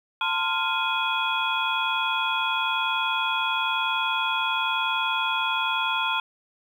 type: tone cluster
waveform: sine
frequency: 895 / 1036 / 1399 / 2495 / 3344 Hz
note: A5 / C6 / F6 / D#7 / G#7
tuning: +29 / -17 / +3 / +4 / +11 cents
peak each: -29 dBFS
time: 0.21-6.2 s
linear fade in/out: 2 ms
effects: 9-bit